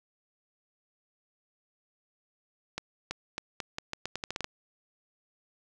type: accelerating click train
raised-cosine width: 0.2 ms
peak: -16 dBFS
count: 13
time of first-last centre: 2.78-4.444 s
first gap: 330 ms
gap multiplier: 0.82
effects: none